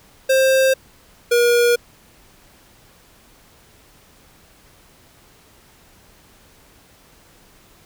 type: tone pair in turn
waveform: square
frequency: 529 / 478 Hz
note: C5 / A#4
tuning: +19 / +43 cents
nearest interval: major second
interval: 176 cents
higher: first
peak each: -13 dBFS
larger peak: neither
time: 0.29-0.74 / 1.31-1.76 s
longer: neither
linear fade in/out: 10 ms
effects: pink hiss -51 dBFS RMS until 7.85 s